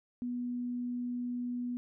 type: tone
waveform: sine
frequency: 244.6 Hz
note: B3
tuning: 16 cents flat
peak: -33 dBFS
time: 0.22-1.77 s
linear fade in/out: 0 ms
effects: none